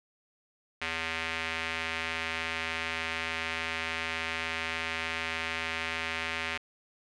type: tone with band-pass filter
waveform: square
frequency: 81.7 Hz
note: E2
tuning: 15 cents flat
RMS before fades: -34 dBFS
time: 0.81-6.58 s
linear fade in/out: 10 ms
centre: 2300 Hz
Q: 2
effects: resampled to 24000 Hz + 9-bit